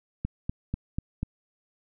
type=click train; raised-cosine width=5 ms; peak=-16 dBFS; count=5; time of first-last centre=0.25-1.23 s; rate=4.08 Hz; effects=none